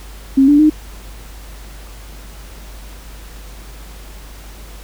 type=tone with pitch steps; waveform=sine; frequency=270.1 / 291.2 / 306.3 Hz; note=C#4 / D4 / D#4; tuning=-45 / -15 / -27 cents; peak=-6 dBFS; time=0.37-0.7 s; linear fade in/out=10 ms; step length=110 ms; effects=added 50 Hz sine -33 dBFS peak until 4.83 s + pink hiss -40 dBFS RMS until 4.83 s